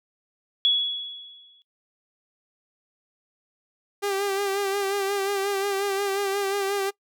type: tone with exponential decay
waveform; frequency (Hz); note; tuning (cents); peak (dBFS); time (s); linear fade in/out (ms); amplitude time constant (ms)
sine; 3371; G#7; +25; -15; 0.65-1.62; 0; 210
type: tone with vibrato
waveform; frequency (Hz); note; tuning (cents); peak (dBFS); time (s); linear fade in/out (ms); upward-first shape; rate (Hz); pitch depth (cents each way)
sawtooth; 396.6; G4; +20; -20; 4.02-6.91; 20; sine; 5.6; 43
effects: noise-tail reverb RT60 0.1 s tail -22 dB re dry